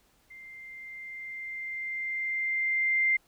sine tone with level ramp, 2093 Hz, C7, in tune, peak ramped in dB -45 to -21 dBFS, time 0.3-3.17 s, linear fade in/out 10 ms, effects pink hiss -66 dBFS RMS until 3.27 s

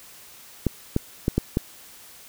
clicks, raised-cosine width 3 ms, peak -7 dBFS, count 5, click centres 0.667 / 0.964 / 1.281 / 1.38 / 1.571 s, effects white hiss -47 dBFS RMS until 2.28 s

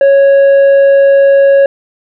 sine tone with tanh clipping, 553 Hz, C#5, 4 cents flat, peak -4 dBFS, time 0.01-1.66 s, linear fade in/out 2 ms, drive 5 dB, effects none

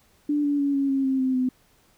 sine tone with pitch steps, 293.7 / 287.8 / 282.1 / 276.4 / 270.9 / 265.5 / 260.1 / 254.9 Hz, D4 / D4 / C#4 / C#4 / C#4 / C4 / C4 / C4, 0 / -35 / +30 / -5 / -40 / +25 / -10 / -45 cents, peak -20 dBFS, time 0.29-1.49 s, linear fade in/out 5 ms, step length 150 ms, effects pink hiss -61 dBFS RMS until 1.97 s

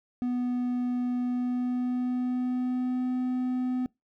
triangle tone with pitch glide, 246.9 to 252.7 Hz, B3 to B3, 0 to +40 cents, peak -24 dBFS, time 0.22-3.86 s, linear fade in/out 0 ms, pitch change +40 cents, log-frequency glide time 1.23-3.1 s, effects noise-tail reverb RT60 0.2 s tail -24 dB re dry

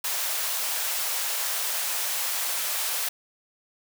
white high-pass noise, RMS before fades -28 dBFS, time 0.04-3.09 s, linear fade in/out 5 ms, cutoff 540 Hz, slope 24 dB/octave, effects none

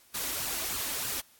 white noise with flanger, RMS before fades -33 dBFS, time 0.14-1.21 s, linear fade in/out 10 ms, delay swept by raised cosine 0.67 to 3.47 ms, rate 3.3 Hz, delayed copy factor +0.6, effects white hiss -60 dBFS RMS until 1.39 s + AAC 64 kbps

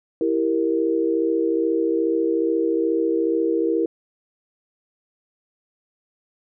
sine chord, E diminished, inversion none, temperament equal, 329.6 / 392 / 466.2 Hz, E4 / G4 / Bb4, 0 / 0 / 0 cents, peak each -21 / -25 / -22 dBFS, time 0.21-3.86 s, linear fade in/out 2 ms, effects none

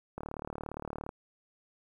click train, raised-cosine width 1 ms, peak -24 dBFS, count 35, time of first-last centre 0.18-1.092 s, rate 37.3 Hz, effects 10-bit

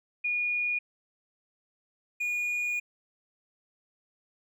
sine / triangle tone pair in turn, 2443 / 2443 Hz, D#7 / D#7, -32 / -32 cents, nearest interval unison, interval 0 cents, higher neither, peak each -26 dBFS, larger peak neither, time 0.24-0.79 / 2.2-2.8 s, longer second, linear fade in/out 10 ms, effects none

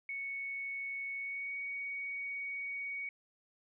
sine tone with pitch glide, 2217 to 2241 Hz, C#7 to C#7, 0 to +18 cents, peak -37 dBFS, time 0.09-3.09 s, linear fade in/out 2 ms, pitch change +18 cents, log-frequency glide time 1.17-1.54 s, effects none

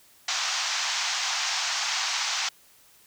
white band-pass noise, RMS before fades -28 dBFS, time 0.28-2.49 s, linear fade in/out 5 ms, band 720 to 6600 Hz, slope 48 dB/octave, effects white hiss -57 dBFS RMS until 3.06 s

